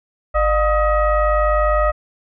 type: tone with frequency modulation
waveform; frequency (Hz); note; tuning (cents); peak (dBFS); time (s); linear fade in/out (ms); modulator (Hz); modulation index
sine; 605; D#5; -49; -13; 0.34-1.92; 20; 655; 1.3
effects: none